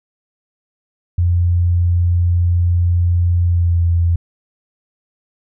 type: tone with pitch glide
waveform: sine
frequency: 87.31 to 85.32 Hz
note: F2 to F2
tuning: 0 to -40 cents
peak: -11 dBFS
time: 1.18-4.16 s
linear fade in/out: 5 ms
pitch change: -40 cents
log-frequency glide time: 3.44-3.81 s
effects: none